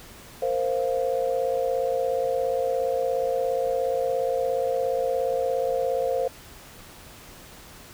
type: chord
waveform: sine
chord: Bb suspended second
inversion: none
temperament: equal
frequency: 466.2 / 523.3 / 698.5 Hz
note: Bb4 / C5 / F5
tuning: 0 / 0 / 0 cents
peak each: -28 / -24 / -30 dBFS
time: 0.42-6.28 s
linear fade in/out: 5 ms
effects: pink hiss -46 dBFS RMS until 7.93 s